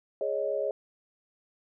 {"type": "chord", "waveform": "sine", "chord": "Ab suspended fourth", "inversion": "none", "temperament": "equal", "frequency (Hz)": [415.3, 554.4, 622.3], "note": ["Ab4", "Db5", "Eb5"], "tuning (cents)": [0, 0, 0], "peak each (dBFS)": [-33, -30, -32], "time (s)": [0.21, 0.71], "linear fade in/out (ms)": 2, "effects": []}